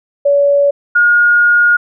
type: tone pair in turn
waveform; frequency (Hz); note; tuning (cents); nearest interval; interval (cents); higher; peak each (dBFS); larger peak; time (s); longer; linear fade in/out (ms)
sine; 568 / 1431.3; C#5 / F6; +42 / +42; octave + major third; 1600; second; -7 / -6; second; 0.25-0.71 / 0.95-1.77; second; 10
effects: none